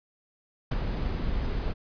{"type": "noise with ADSR envelope", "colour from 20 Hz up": "brown", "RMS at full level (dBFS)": -24, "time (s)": [0.71, 1.74], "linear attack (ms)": 6, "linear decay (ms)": 34, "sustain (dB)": -5, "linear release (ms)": 33, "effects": ["resampled to 11025 Hz"]}